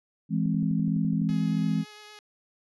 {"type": "chord", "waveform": "sine", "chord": "E augmented", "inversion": "none", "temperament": "equal", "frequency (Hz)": [164.81, 207.7, 261.6], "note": ["E3", "G#3", "B#3"], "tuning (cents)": [0, 0, 0], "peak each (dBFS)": [-26, -27, -30], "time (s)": [0.29, 1.85], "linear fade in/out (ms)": 50}
{"type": "click train", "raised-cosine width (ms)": 3, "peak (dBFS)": -33, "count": 11, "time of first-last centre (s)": [0.46, 1.3], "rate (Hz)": 11.9}
{"type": "tone with vibrato", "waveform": "5% pulse", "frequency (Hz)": 420.9, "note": "G#4", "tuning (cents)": 23, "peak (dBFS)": -34, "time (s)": [1.29, 2.19], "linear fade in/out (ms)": 0, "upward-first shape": "sine", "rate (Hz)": 8.8, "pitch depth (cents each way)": 12}
{"effects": ["resampled to 24000 Hz"]}